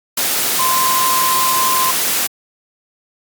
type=tone in noise; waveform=sine; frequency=1039 Hz; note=C6; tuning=12 cents flat; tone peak=-15 dBFS; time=0.59-1.91 s; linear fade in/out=5 ms; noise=white; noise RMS=-17 dBFS; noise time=0.17-2.27 s; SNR=-1 dB; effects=high-pass 150 Hz 12 dB/octave + Opus 48 kbps